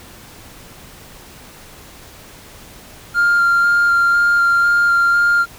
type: tone with vibrato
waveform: triangle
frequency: 1396.9 Hz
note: F6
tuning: in tune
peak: -8 dBFS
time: 3.14-5.46 s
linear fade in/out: 50 ms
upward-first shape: square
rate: 2 Hz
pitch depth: 9 cents each way
effects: tanh soft clip ceiling -6 dBFS + pink hiss -40 dBFS RMS until 5.58 s